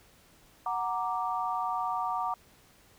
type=chord; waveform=sine; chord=Gb augmented; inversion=none; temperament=equal; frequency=740 / 932.3 / 1174.7 Hz; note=Gb5 / Bb5 / D6; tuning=0 / 0 / 0 cents; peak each=-33 dBFS; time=0.66-2.34 s; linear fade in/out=2 ms; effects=pink hiss -60 dBFS RMS until 2.98 s